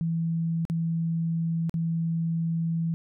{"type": "tone with dropouts", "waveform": "sine", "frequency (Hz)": 165.2, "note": "E3", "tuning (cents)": 4, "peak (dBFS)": -24, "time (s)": [0.01, 2.94], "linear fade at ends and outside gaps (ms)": 0, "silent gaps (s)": [[0.652, 0.699], [1.695, 1.741]], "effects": []}